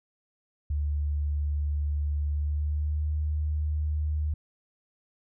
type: tone with pitch glide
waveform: sine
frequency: 73.42 to 75.79 Hz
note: D2 to D#2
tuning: 0 to -45 cents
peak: -25 dBFS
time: 0.7-4.34 s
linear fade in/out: 5 ms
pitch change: +55 cents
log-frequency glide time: 2.29-3.07 s
effects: none